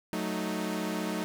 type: chord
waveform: sawtooth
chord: D# diminished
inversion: first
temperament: equal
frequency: 185 / 220 / 311.1 Hz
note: F#3 / A3 / D#4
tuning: 0 / 0 / 0 cents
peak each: -31 dBFS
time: 0.13-1.24 s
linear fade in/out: 0 ms
effects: none